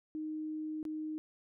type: tone with dropouts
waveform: sine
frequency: 310 Hz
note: D#4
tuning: 6 cents flat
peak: -36 dBFS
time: 0.15-1.18 s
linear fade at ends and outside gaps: 0 ms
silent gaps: 0.829-0.852 s
effects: none